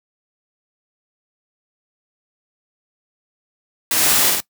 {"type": "noise with echo", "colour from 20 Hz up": "white", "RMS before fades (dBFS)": -18, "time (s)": [3.91, 4.3], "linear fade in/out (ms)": 2, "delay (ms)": 52, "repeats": 2, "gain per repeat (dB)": -2, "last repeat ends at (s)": 4.404, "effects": ["noise-tail reverb RT60 0.1 s tail -20 dB re dry", "high-pass 100 Hz 12 dB/octave"]}